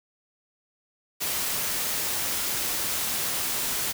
white noise, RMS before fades -28 dBFS, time 1.2-3.93 s, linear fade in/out 20 ms, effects none

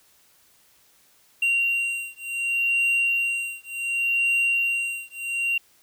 triangle beating tone pair, 2760 / 2760.68 Hz, F7 / F7, -21 / -21 cents, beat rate 0.68 Hz, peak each -23 dBFS, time 1.42-5.58 s, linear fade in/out 5 ms, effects white hiss -59 dBFS RMS until 5.82 s

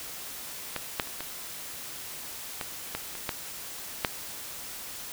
clicks, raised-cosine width 0.3 ms, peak -14 / -9 / -25 / -19 / -16 / -14 / -23 / -12 / -7 dBFS, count 9, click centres 0.763 / 0.998 / 1.073 / 1.206 / 2.612 / 2.95 / 3.153 / 3.292 / 4.048 s, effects white hiss -40 dBFS RMS until 5.12 s

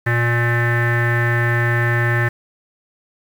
square tone with low-pass filter, 118.5 Hz, A#2, 29 cents sharp, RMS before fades -17 dBFS, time 0.06-2.29 s, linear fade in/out 10 ms, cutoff 1800 Hz, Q 9.4, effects 7-bit

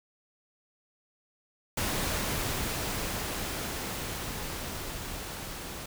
pink noise with level ramp, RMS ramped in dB -30 to -40 dBFS, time 1.77-5.86 s, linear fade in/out 5 ms, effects none

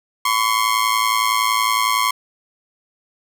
sawtooth ring-modulated tone, 1071 Hz, C6, 40 cents sharp, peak -9 dBFS, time 0.25-2.11 s, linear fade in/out 5 ms, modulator 55.4 Hz, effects none

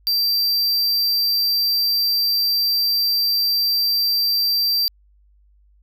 square tone, 4699 Hz, D8, in tune, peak -17 dBFS, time 0.07-4.88 s, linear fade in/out 0 ms, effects added 50 Hz sine -52 dBFS peak until 5.82 s

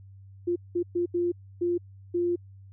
sine tone bursts at uneven times, 349.2 Hz, F4, in tune, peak -23 dBFS, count 6, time 0.47-0.56 / 0.75-0.83 / 0.95-1.06 / 1.14-1.32 / 1.61-1.78 / 2.14-2.36 s, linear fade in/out 10 ms, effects added 97 Hz sine -46 dBFS peak until 2.72 s

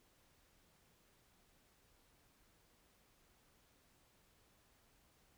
silence, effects pink hiss -72 dBFS RMS until 5.37 s

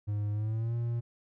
triangle tone with pitch glide, 103.83 to 117.9 Hz, G#2 to A#2, 0 to +20 cents, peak -27 dBFS, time 0.07-1.01 s, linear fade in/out 20 ms, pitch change +220 cents, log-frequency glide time 0.32-0.75 s, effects none

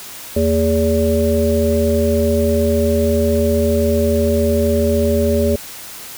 harmonic tone with a mistuned harmonic, 81.8 Hz, E2, 13 cents flat, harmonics 1 / 3 / 5 / 7, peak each -18 / -18 / -18 / -18 dBFS, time 0.36-5.56 s, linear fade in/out 5 ms, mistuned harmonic 3, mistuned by -120 cents, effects white hiss -33 dBFS RMS until 6.17 s

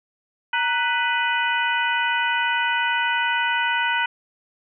harmonic tone with a mistuned harmonic, 495.6 Hz, B4, 6 cents sharp, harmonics 2 / 3 / 4 / 5 / 6, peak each -24 / -23 / -28 / -28 / -29 dBFS, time 0.53-4.06 s, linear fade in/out 5 ms, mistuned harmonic 2, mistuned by -100 cents, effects none

